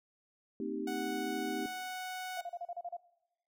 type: chord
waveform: sine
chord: C minor seventh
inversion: third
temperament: equal with one note detuned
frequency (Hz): 227.5 / 261.6 / 311.1 / 392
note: Bb3 / C4 / Eb4 / G4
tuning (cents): -42 / 0 / 0 / 0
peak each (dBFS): -40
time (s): 0.6-1.66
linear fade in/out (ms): 2
type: tone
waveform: sawtooth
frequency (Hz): 740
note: F#5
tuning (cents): 0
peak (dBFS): -35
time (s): 0.87-2.41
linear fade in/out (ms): 5
type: tone bursts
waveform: sine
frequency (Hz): 698.5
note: F5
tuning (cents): 0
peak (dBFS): -37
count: 8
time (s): 2.37-2.968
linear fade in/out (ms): 5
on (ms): 45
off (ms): 34
effects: noise-tail reverb RT60 0.8 s tail -17 dB re dry